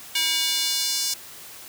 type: tone with high-pass filter sweep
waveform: square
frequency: 321.2 Hz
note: E4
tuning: 45 cents flat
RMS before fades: -24 dBFS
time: 0.15-1.14 s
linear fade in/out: 5 ms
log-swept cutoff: 2900 to 5300 Hz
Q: 1.9
effects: white hiss -42 dBFS RMS until 1.68 s + high-pass 60 Hz 12 dB/octave